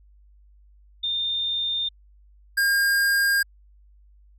sine / square tone pair in turn, 3621 / 1613 Hz, A7 / G6, +49 / +49 cents, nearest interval octave + major second, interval 1400 cents, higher first, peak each -23 / -19 dBFS, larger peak second, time 1.03-1.89 / 2.57-3.43 s, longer neither, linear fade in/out 10 ms, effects added 50 Hz sine -51 dBFS peak until 4.38 s

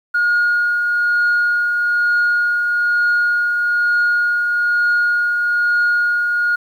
sine tone with tremolo, 1433 Hz, F6, 44 cents sharp, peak -10 dBFS, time 0.14-6.56 s, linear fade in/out 10 ms, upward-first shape triangle, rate 1.1 Hz, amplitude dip 40%, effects tanh soft clip ceiling -10 dBFS + 8-bit

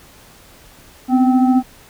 sine tone with frequency modulation, 253.4 Hz, B3, 45 cents sharp, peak -10 dBFS, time 1.08-1.63 s, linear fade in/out 50 ms, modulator 521 Hz, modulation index 0.73, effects pink hiss -45 dBFS RMS until 1.89 s

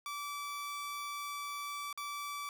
sawtooth tone with dropouts, 1157 Hz, D6, 26 cents flat, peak -35 dBFS, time 0.06-2.49 s, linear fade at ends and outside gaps 1 ms, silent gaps 1.928-1.975 s, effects none

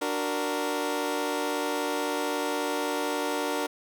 20% pulse chord, D augmented, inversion none, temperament equal, 293.7 / 370 / 466.2 Hz, D4 / F#4 / A#4, 0 / 0 / 0 cents, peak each -26 / -29 / -26 dBFS, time 0.01-3.67 s, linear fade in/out 10 ms, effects none

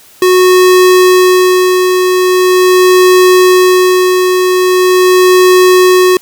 square tone with tremolo, 367 Hz, F#4, 14 cents flat, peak -3 dBFS, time 0.22-6.17 s, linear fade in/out 2 ms, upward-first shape sine, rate 0.42 Hz, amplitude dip 40%, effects white hiss -40 dBFS RMS until 6.21 s

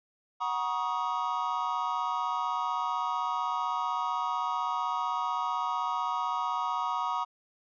triangle chord, D# minor seventh, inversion first, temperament equal with one note detuned, 740 / 953 / 1108.7 / 1244.5 Hz, F#5 / A#5 / C#6 / D#6, 0 / +38 / 0 / 0 cents, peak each -35 / -30 / -33 / -32 dBFS, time 0.4-7.25 s, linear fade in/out 20 ms, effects resampled to 16000 Hz

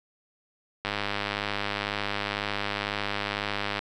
click train, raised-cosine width 0.3 ms, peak -12 dBFS, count 301, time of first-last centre 0.85-3.791 s, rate 102 Hz, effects none

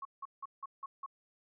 sine tone bursts, 1097 Hz, C#6, 18 cents flat, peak -39 dBFS, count 6, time 0.02-1.062 s, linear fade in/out 5 ms, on 32 ms, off 170 ms, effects none

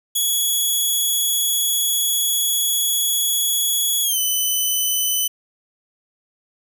5% pulse tone with pitch glide, 3365 to 3015 Hz, G#7 to F#7, +22 to +32 cents, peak -10 dBFS, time 0.15-5.28 s, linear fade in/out 10 ms, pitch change -190 cents, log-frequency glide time 4.03-4.19 s, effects none

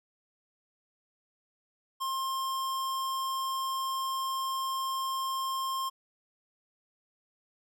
square tone, 1062 Hz, C6, 25 cents sharp, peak -31 dBFS, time 2-5.9 s, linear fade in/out 20 ms, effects none

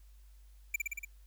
square tone with echo, 2349 Hz, D7, in tune, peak -29 dBFS, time 0.74-0.76 s, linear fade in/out 5 ms, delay 58 ms, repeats 5, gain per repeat -2 dB, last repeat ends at 1.05 s, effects added 50 Hz sine -54 dBFS peak until 1.26 s + white hiss -71 dBFS RMS until 1.26 s

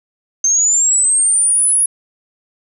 sine linear sweep, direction up, 6272 to 10548 Hz, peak -10 dBFS, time 0.44-1.86 s, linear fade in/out 5 ms, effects none

